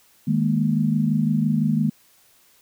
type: chord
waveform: sine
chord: D# suspended fourth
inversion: none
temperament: just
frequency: 155.56 / 207.4 / 233.3 Hz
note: D#3 / G#3 / A#3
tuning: 0 / -2 / +2 cents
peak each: -22 dBFS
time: 0.27-1.9 s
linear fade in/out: 10 ms
effects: white hiss -57 dBFS RMS until 2.61 s